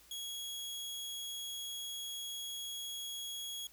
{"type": "tone", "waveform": "sawtooth", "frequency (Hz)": 3322, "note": "G#7", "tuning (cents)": 0, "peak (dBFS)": -37, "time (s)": [0.11, 3.67], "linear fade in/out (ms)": 2, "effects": ["added 53 Hz sine -70 dBFS peak until 3.72 s", "white hiss -62 dBFS RMS until 3.72 s"]}